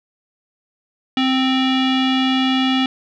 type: tone with low-pass filter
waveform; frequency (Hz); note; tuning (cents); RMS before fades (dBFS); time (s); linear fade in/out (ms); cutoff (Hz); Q
square; 261.6; C4; 0; -17; 1.17-2.86; 2; 3200; 5.5
effects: none